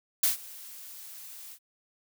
blue noise with ADSR envelope, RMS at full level -22 dBFS, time 0.23-1.59 s, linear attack 5 ms, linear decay 130 ms, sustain -23 dB, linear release 73 ms, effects none

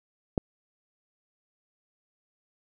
click, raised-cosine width 2 ms, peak -11 dBFS, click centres 0.378 s, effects none

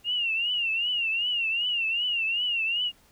sine tone with vibrato, 2794 Hz, F7, in tune, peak -24 dBFS, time 0.04-2.92 s, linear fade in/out 50 ms, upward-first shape triangle, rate 2.6 Hz, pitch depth 130 cents each way, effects pink hiss -60 dBFS RMS until 3.11 s

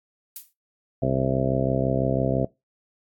violet noise with exponential decay, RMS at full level -31 dBFS, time 0.36-0.53 s, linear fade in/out 1 ms, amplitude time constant 36 ms
harmonic tone, 66 Hz, C2, 16 cents sharp, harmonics 1 / 2 / 3 / 4 / 5 / 6 / 7 / 8 / 9 / 10, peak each -35 / -25 / -31 / -28 / -35 / -31 / -33 / -29 / -34 / -27 dBFS, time 1.02-2.45 s, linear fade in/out 5 ms
effects noise-tail reverb RT60 0.2 s tail -21 dB re dry + AAC 64 kbps

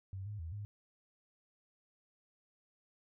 sine tone with pitch steps, 96 / 104.5 / 81.5 / 103.1 Hz, G2 / G#2 / E2 / G#2, -36 / +11 / -19 / -12 cents, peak -40 dBFS, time 0.13-0.65 s, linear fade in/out 0 ms, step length 130 ms, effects none

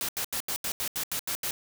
white noise bursts, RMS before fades -31 dBFS, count 10, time 0.01-1.509 s, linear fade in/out 0 ms, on 77 ms, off 81 ms, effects none

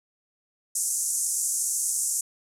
pink band-pass noise, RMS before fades -27 dBFS, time 0.75-2.21 s, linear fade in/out 5 ms, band 6400 to 11000 Hz, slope 48 dB/octave, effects none

